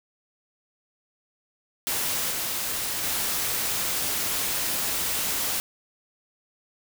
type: noise with level steps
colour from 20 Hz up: white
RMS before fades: -27 / -29 / -27 dBFS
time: 1.87-5.6 s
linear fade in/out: 0 ms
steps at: 2.3 / 3.03 s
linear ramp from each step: 10 ms
effects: none